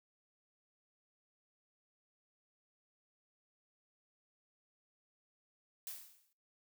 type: noise with exponential decay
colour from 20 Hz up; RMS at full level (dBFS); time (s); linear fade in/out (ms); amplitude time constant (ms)
blue; -42; 5.87-6.33; 1; 100
effects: noise-tail reverb RT60 0.4 s tail -22 dB re dry